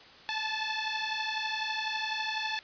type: beating tone pair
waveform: 10% pulse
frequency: 866 / 878 Hz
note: A5 / A5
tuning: -28 / -4 cents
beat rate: 12 Hz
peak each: -25 dBFS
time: 0.29-2.59 s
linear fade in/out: 0 ms
effects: white hiss -52 dBFS RMS until 2.63 s + resampled to 11025 Hz